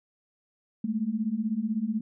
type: beating tone pair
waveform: sine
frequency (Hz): 208.2 / 224.2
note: G#3 / A3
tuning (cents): +5 / +33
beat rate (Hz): 16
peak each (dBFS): -30 / -28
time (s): 0.84-2.01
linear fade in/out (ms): 5
effects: none